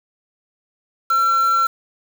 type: tone with quantisation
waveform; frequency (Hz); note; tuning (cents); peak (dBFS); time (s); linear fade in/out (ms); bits
triangle; 1352; E6; +43; -12; 1.1-1.67; 5; 5
effects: none